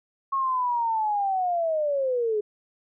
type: linear sweep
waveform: sine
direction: down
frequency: 1097 to 410.9 Hz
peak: -22 dBFS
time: 0.32-2.41 s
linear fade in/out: 10 ms
effects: none